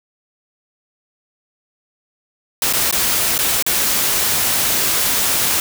white noise with dropouts, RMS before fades -17 dBFS, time 2.62-5.6 s, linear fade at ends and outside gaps 1 ms, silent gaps 2.727-2.735 / 2.911-2.926 / 3.379-3.389 / 3.625-3.664 s, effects none

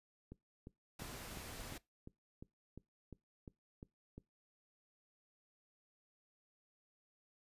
click train, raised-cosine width 3 ms, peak -37 dBFS, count 12, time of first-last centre 0.32-4.18 s, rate 2.85 Hz
pink noise, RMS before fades -49 dBFS, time 0.99-1.78 s, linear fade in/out 5 ms
effects noise-tail reverb RT60 0.2 s tail -21 dB re dry + resampled to 32000 Hz

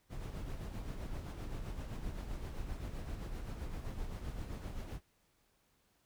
brown noise with tremolo, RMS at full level -40 dBFS, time 0.09-5.01 s, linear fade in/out 50 ms, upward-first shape sine, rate 7.7 Hz, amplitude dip 45%, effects pink hiss -74 dBFS RMS until 6.05 s

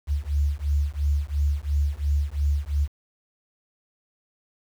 sine beating tone pair, 70.8 / 73.7 Hz, C#2 / D2, +37 / +7 cents, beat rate 2.9 Hz, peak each -24 dBFS, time 0.07-2.88 s, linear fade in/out 50 ms, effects 8-bit

